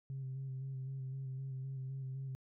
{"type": "tone with vibrato", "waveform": "sine", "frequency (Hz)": 133, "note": "C3", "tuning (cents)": 29, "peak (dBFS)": -38, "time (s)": [0.1, 2.35], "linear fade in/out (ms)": 0, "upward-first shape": "square", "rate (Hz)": 3.9, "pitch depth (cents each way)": 23, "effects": ["tanh soft clip ceiling -36 dBFS"]}